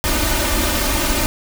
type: noise with comb filter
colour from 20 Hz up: pink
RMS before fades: -18 dBFS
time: 0.04-1.26 s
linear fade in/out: 0 ms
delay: 3.3 ms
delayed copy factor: +0.95
effects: none